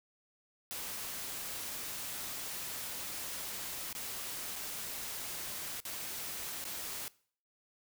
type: noise with dropouts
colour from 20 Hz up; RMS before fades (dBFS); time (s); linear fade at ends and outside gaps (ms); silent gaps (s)
white; -41; 0.71-7.08; 0; 3.928-3.95 / 4.557-4.561 / 5.802-5.852 / 6.641-6.652
effects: noise-tail reverb RT60 0.5 s tail -21 dB re dry